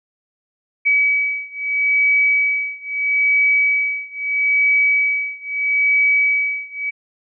sine beating tone pair, 2278 / 2278.77 Hz, C#7 / C#7, +47 / +47 cents, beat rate 0.77 Hz, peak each -17 / -18 dBFS, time 0.85-6.91 s, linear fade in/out 20 ms, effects none

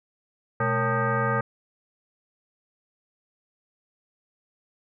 sine tone with frequency modulation, 554.4 Hz, C#5, in tune, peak -21 dBFS, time 0.6-1.41 s, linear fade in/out 5 ms, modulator 339 Hz, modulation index 3.2, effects none

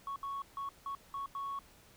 sine tone bursts at uneven times, 1108.7 Hz, C#6, in tune, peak -35 dBFS, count 6, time 0.07-0.16 / 0.23-0.42 / 0.57-0.69 / 0.86-0.95 / 1.14-1.26 / 1.35-1.59 s, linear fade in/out 2 ms, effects tanh soft clip ceiling -34 dBFS + pink hiss -61 dBFS RMS until 1.96 s

